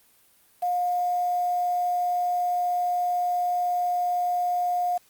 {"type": "tone with quantisation", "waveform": "sine", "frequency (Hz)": 713, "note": "F5", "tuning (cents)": 36, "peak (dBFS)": -22, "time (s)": [0.62, 4.98], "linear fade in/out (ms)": 10, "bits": 7, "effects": ["white hiss -60 dBFS RMS until 5.09 s", "Opus 32 kbps"]}